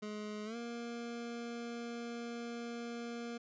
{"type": "tone with pitch glide", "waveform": "25% pulse", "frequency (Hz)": [211.1, 235.6], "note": ["G#3", "A#3"], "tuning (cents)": [29, 19], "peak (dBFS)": -37, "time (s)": [0.02, 3.38], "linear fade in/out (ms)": 10, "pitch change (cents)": 190, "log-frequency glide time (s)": [0.45, 0.56], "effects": ["resampled to 16000 Hz"]}